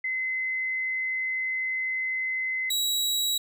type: tone pair in turn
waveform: sine / sawtooth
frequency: 2048 / 3878 Hz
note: C7 / B7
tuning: -38 / -32 cents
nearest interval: major seventh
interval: 1106 cents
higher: second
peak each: -26 / -21 dBFS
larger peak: second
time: 0.04-2.7 / 2.7-3.38 s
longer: first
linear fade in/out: 5 ms
effects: none